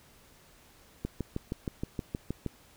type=click train; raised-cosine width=3 ms; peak=-19 dBFS; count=10; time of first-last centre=1.05-2.463 s; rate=6.37 Hz; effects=pink hiss -59 dBFS RMS until 2.76 s